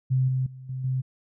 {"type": "tone with level steps", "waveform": "sine", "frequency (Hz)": 130, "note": "C3", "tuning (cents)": -11, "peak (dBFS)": [-19, -22, -39, -29, -23], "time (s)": [0.1, 1.02], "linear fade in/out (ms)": 20, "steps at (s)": [0.28, 0.46, 0.69, 0.84], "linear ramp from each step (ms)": 5, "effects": []}